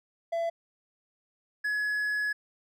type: tone pair in turn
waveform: triangle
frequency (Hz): 671 / 1690.8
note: E5 / G#6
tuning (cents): +31 / +31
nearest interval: octave + major third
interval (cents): 1600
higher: second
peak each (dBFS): -25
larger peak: neither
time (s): 0.32-0.5 / 1.64-2.33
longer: second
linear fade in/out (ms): 10
effects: none